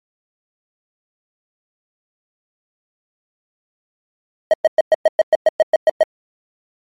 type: tone bursts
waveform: triangle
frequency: 630 Hz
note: D#5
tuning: 21 cents sharp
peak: -5 dBFS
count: 12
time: 4.51-6.032 s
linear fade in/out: 2 ms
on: 26 ms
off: 110 ms
effects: MP3 64 kbps